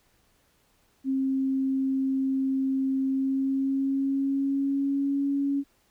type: tone with pitch glide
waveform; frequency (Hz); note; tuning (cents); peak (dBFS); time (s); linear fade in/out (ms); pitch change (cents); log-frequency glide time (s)
sine; 267 to 279.6; C4 to C#4; +35 to +15; -23; 1.04-5.64; 50; +80; 3.07-5.26
effects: pink hiss -66 dBFS RMS until 5.9 s